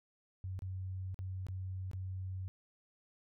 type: tone with dropouts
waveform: sine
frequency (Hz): 93.7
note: F#2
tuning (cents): +22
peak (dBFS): -38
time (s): 0.44-2.48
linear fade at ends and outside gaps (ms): 0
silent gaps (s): 0.591-0.621 / 1.144-1.19 / 1.467-1.485 / 1.914-1.933
effects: none